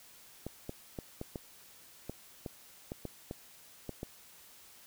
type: clicks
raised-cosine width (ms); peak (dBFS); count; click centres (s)
2; -25; 12; 0.466 / 0.694 / 0.988 / 1.214 / 1.358 / 2.096 / 2.462 / 2.919 / 3.053 / 3.311 / 3.893 / 4.031
effects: white hiss -57 dBFS RMS until 4.86 s